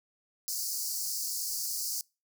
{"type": "high-pass noise", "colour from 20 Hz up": "pink", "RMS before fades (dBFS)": -34, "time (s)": [0.48, 2.01], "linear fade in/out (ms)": 0, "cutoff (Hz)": 4500, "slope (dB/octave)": 96, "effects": ["noise-tail reverb RT60 0.3 s tail -26 dB re dry"]}